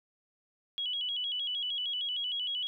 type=tone with vibrato; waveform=sine; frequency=3136 Hz; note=G7; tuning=in tune; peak=-31 dBFS; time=0.78-2.67 s; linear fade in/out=0 ms; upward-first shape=square; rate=6.5 Hz; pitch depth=90 cents each way; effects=12-bit